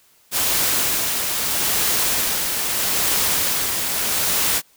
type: noise with tremolo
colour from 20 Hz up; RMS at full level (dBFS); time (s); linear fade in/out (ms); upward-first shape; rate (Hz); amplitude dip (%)
white; -19; 0.31-4.62; 50; sine; 0.78; 35
effects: white hiss -56 dBFS RMS until 4.76 s